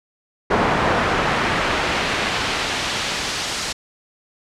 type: noise with band-pass filter sweep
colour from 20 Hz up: brown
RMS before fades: -21 dBFS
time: 0.5-3.73 s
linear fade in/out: 10 ms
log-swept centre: 1100 to 6100 Hz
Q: 0.75
effects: low-pass 10000 Hz 12 dB/octave